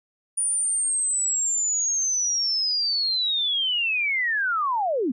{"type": "linear sweep", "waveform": "sine", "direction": "down", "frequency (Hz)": [9550, 220], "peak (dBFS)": -21, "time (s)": [0.37, 5.12], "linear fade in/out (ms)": 10, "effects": []}